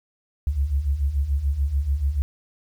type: beating tone pair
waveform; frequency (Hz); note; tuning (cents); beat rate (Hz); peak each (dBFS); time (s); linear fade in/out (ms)
sine; 65.6 / 72.5; C2 / D2; +5 / -22; 6.9; -26 / -21; 0.47-2.22; 0
effects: 9-bit